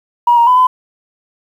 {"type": "tone with pitch steps", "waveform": "sine", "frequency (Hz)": [957, 939, 1002, 1013], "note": ["A#5", "A#5", "B5", "B5"], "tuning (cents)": [45, 12, 25, 44], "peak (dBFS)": -5, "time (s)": [0.27, 0.67], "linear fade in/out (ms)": 5, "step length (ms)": 100, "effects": ["tanh soft clip ceiling -1 dBFS", "7-bit"]}